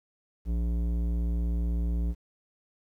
square tone with low-pass filter, 58 Hz, A#1, 8 cents flat, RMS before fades -28 dBFS, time 0.45-2.15 s, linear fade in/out 50 ms, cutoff 290 Hz, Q 0.66, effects 10-bit

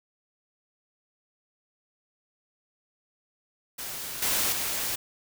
white noise with level steps, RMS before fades -36 / -26 / -30 dBFS, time 3.78-4.96 s, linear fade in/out 10 ms, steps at 4.22 / 4.52 s, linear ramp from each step 5 ms, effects none

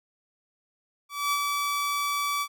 sawtooth tone with ADSR envelope, 1151 Hz, D6, 35 cents flat, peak -19 dBFS, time 1.09-2.48 s, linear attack 230 ms, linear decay 54 ms, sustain -3 dB, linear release 63 ms, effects none

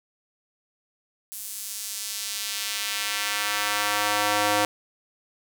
square tone with high-pass filter sweep, 103.83 Hz, G#2, in tune, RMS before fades -27 dBFS, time 1.32-4.65 s, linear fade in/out 0 ms, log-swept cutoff 10000 to 560 Hz, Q 0.83, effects 8-bit

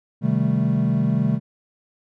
triangle chord, A half-diminished seventh, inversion first, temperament equal, 130.81 / 155.56 / 196 / 220 Hz, C3 / Eb3 / G3 / A3, 0 / 0 / 0 / 0 cents, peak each -21 dBFS, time 0.21-1.4 s, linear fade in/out 50 ms, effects none

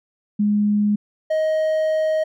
sine / triangle tone pair in turn, 207.7 / 627.6 Hz, G#3 / D#5, 0 / +15 cents, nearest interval octave + perfect fifth, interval 1915 cents, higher second, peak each -15 dBFS, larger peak neither, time 0.39-0.96 / 1.3-2.24 s, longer second, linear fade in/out 10 ms, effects none

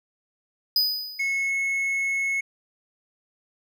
square tone with exponential decay, 4978 Hz, D#8, in tune, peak -17 dBFS, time 0.76-1.5 s, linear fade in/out 2 ms, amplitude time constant 160 ms
triangle tone, 2187 Hz, C#7, 24 cents flat, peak -21 dBFS, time 1.19-2.41 s, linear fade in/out 10 ms
effects none

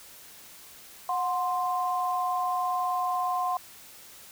sine tone pair together, 728.5 / 1046.5 Hz, F#5 / C6, -27 / 0 cents, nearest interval tritone, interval 627 cents, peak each -28 dBFS, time 1.09-3.57 s, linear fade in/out 2 ms, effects white hiss -49 dBFS RMS until 4.31 s

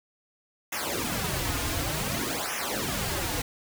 pink noise with flanger, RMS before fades -30 dBFS, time 0.72-3.42 s, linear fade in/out 5 ms, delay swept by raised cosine 0.23 to 5.33 ms, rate 0.55 Hz, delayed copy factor -1, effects none

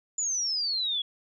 sine exponential sweep, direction down, 7080 to 3321 Hz, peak -26 dBFS, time 0.18-1.02 s, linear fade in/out 5 ms, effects none

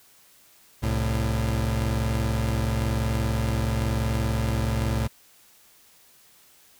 30% pulse tone pair together, 66 / 111 Hz, C2 / A2, +16 / +16 cents, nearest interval major sixth, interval 900 cents, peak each -23 dBFS, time 0.82-5.08 s, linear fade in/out 20 ms, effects white hiss -56 dBFS RMS until 6.79 s

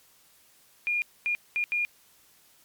sine tone bursts at uneven times, 2422 Hz, D#7, 47 cents flat, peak -24 dBFS, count 4, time 0.87-1.02 / 1.26-1.35 / 1.56-1.64 / 1.72-1.85 s, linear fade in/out 0 ms, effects white hiss -60 dBFS RMS until 2.64 s + MP3 96 kbps

